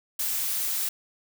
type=noise; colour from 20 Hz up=blue; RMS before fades=-28 dBFS; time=0.19-0.89 s; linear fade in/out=5 ms; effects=none